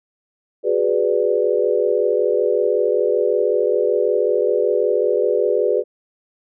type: chord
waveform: sine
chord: G# half-diminished seventh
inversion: third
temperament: equal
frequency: 370 / 415.3 / 493.9 / 587.3 Hz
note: F#4 / G#4 / B4 / D5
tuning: 0 / 0 / 0 / 0 cents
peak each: -22 / -19 / -19 / -23 dBFS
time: 0.63-5.84 s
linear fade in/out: 50 ms
effects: none